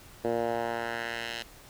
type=tone with band-pass filter sweep; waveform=10% pulse; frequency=116.9 Hz; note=A#2; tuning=5 cents sharp; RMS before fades=-32 dBFS; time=0.24-1.43 s; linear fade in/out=10 ms; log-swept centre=460 to 3400 Hz; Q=1.3; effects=pink hiss -52 dBFS RMS until 1.69 s